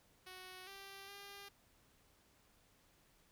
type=tone with pitch steps; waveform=5% pulse; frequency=370.1 / 392.7 / 400.5 Hz; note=F#4 / G4 / G4; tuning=0 / +3 / +37 cents; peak=-40 dBFS; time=0.26-1.49 s; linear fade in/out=10 ms; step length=410 ms; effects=pink hiss -71 dBFS RMS until 3.31 s